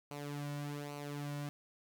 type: tone with flanger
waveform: sawtooth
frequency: 145 Hz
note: D3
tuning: 22 cents flat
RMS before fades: -42 dBFS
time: 0.11-1.49 s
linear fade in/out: 0 ms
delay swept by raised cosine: 0.57 to 2.47 ms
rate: 1.2 Hz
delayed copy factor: -0.65
effects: none